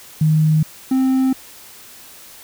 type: tone pair in turn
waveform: sine / triangle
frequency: 155.56 / 262.3 Hz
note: D#3 / C4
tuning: 0 / +4 cents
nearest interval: major sixth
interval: 904 cents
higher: second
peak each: -11 dBFS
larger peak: neither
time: 0.21-0.63 / 0.91-1.33 s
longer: neither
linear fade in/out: 5 ms
effects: white hiss -41 dBFS RMS until 2.43 s